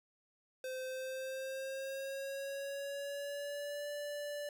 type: tone with pitch glide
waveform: square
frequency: 517 to 583.7 Hz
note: C5 to D5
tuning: -21 to -11 cents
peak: -40 dBFS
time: 0.64-4.49 s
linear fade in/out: 2 ms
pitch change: +210 cents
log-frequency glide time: 0.86-3.89 s
effects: none